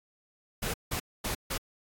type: noise bursts at uneven times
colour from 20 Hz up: pink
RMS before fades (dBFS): -32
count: 4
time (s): 0.62-0.74 / 0.91-1 / 1.24-1.35 / 1.5-1.58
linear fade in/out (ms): 10
effects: AAC 64 kbps